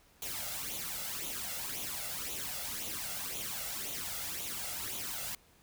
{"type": "noise with flanger", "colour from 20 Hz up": "white", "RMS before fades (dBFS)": -39, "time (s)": [0.22, 5.35], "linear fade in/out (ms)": 2, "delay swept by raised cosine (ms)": [0.29, 1.49], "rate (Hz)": 1.9, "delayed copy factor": 0.65, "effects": ["pink hiss -64 dBFS RMS until 5.62 s"]}